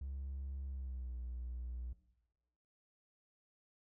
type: tone with pitch glide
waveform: triangle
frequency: 68 to 60.93 Hz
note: C#2 to B1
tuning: -33 to -23 cents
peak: -38 dBFS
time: 0.01-1.93 s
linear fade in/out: 5 ms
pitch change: -190 cents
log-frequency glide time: 0.65-1.16 s
effects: noise-tail reverb RT60 1.0 s tail -18 dB re dry + tanh soft clip ceiling -36 dBFS